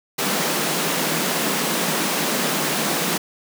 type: high-pass noise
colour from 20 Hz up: pink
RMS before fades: -22 dBFS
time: 0.18-3.18 s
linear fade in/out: 10 ms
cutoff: 150 Hz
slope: 96 dB/octave
effects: none